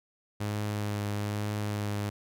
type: tone with vibrato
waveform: sawtooth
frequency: 103.83 Hz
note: G#2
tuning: in tune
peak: -26 dBFS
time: 0.4-2.1 s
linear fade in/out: 10 ms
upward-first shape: triangle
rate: 1.1 Hz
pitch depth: 18 cents each way
effects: none